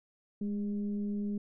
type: tone with frequency modulation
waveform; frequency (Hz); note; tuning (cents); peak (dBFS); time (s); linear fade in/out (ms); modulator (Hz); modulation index
sine; 206.1; G#3; -13; -31; 0.41-1.38; 5; 200; 0.43
effects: none